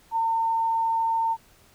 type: tone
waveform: sine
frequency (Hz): 907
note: A#5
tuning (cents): -48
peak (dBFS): -21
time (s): 0.11-1.37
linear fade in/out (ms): 50
effects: pink hiss -57 dBFS RMS until 1.74 s